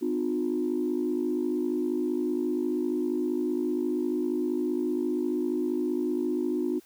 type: tone cluster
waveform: sine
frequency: 252.5 / 303.3 / 358.3 Hz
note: B3 / D#4 / F4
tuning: +39 / -44 / +44 cents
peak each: -30 / -29 / -28 dBFS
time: 0.01-6.8 s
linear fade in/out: 20 ms
effects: tanh soft clip ceiling -18 dBFS + white hiss -59 dBFS RMS until 6.85 s